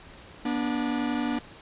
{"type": "tone pair together", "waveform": "45% pulse", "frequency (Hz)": [241.6, 292.6], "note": ["B3", "D4"], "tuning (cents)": [-38, -6], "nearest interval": "minor third", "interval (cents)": 332, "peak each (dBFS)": [-28, -29], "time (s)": [0.45, 1.39], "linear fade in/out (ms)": 5, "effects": ["pink hiss -48 dBFS RMS until 1.61 s", "resampled to 8000 Hz"]}